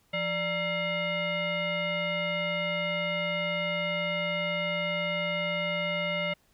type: tone with frequency modulation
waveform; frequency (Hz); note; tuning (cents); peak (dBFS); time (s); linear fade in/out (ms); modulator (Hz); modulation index
sine; 1352; E6; +43; -27; 0.13-6.34; 10; 762; 2
effects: pink hiss -67 dBFS RMS until 6.53 s